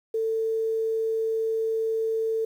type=tone; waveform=sine; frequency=446.3 Hz; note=A4; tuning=25 cents sharp; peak=-23 dBFS; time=0.14-2.45 s; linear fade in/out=5 ms; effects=9-bit